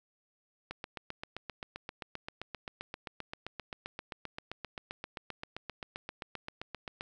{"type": "click train", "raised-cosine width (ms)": 0.3, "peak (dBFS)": -23, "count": 49, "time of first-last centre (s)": [0.71, 7.009], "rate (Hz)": 7.62, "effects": []}